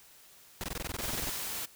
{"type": "noise bursts", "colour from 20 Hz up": "pink", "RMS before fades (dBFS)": -36, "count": 15, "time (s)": [0.61, 1.295], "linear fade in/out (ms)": 0, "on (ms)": 27, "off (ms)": 20}
{"type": "noise", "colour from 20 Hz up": "white", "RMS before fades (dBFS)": -37, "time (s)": [1.01, 1.66], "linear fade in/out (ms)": 10}
{"effects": ["white hiss -57 dBFS RMS until 1.75 s"]}